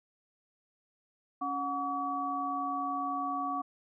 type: tone cluster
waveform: sine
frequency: 278.1 / 732 / 1138 Hz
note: C#4 / F#5 / C#6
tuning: +6 / -19 / +45 cents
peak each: -38 / -36 / -33 dBFS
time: 1.41-3.62 s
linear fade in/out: 10 ms
effects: none